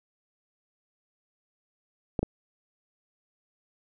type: clicks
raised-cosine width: 2 ms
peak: -13 dBFS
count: 2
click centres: 2.192 / 2.23 s
effects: none